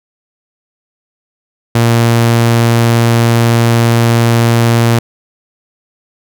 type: tone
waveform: sawtooth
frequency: 116.7 Hz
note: A#2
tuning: 2 cents sharp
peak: -3 dBFS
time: 1.75-4.99 s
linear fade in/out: 5 ms
effects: none